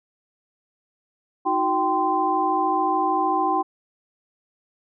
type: tone cluster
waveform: sine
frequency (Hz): 314.7 / 368.1 / 780 / 1035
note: D#4 / F#4 / G5 / C6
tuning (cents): +20 / -9 / -9 / -19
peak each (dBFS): -27 / -28 / -22 / -23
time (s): 1.45-3.63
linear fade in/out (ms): 20
effects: none